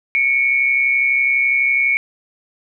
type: tone pair together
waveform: sine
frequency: 2217 / 2349 Hz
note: C#7 / D7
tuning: 0 / 0 cents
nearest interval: minor second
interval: 100 cents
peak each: -14 / -19 dBFS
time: 0.15-1.97 s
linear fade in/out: 0 ms
effects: none